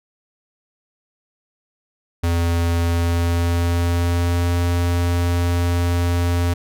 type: tone with pitch glide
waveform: square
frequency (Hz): 85 to 86.94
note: F2 to F2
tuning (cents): -46 to -7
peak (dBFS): -17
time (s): 2.23-6.54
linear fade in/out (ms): 10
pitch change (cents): +39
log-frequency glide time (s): 2.82-4.56
effects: none